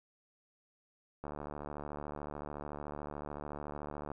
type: click train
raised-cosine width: 1 ms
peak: -28 dBFS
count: 213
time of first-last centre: 1.24-4.117 s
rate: 73.7 Hz
effects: none